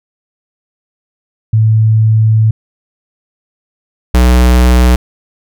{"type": "tone pair in turn", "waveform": ["sine", "square"], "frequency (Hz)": [110, 61.74], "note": ["A2", "B1"], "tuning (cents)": [0, 0], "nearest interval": "minor seventh", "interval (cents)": 1000, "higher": "first", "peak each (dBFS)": -5, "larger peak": "neither", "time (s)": [[1.53, 2.51], [4.14, 4.96]], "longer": "first", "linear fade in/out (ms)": 5, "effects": []}